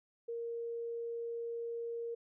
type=tone; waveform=sine; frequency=466.2 Hz; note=A#4; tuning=in tune; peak=-37 dBFS; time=0.28-2.15 s; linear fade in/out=10 ms; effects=none